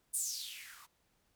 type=noise with band-pass filter sweep; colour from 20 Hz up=violet; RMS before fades=-41 dBFS; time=0.13-0.87 s; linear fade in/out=20 ms; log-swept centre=9800 to 960 Hz; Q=5.3; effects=pink hiss -75 dBFS RMS until 1.35 s